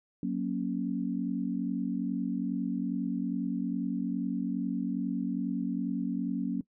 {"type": "chord", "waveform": "sine", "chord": "F# major", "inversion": "none", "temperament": "equal with one note detuned", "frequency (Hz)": [185, 234.8, 277.2], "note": ["F#3", "A#3", "C#4"], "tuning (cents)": [0, 13, 0], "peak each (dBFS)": -33, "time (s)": [0.23, 6.61], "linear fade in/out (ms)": 2, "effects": ["noise-tail reverb RT60 0.1 s tail -20 dB re dry"]}